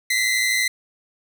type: tone pair together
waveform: sawtooth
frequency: 1946 / 2058 Hz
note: B6 / C7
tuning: -26 / -29 cents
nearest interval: minor second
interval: 97 cents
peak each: -21 / -16 dBFS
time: 0.1-0.68 s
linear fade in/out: 5 ms
effects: none